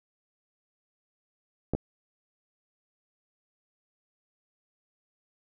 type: clicks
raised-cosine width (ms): 2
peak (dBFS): -15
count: 2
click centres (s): 1.736 / 1.75
effects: none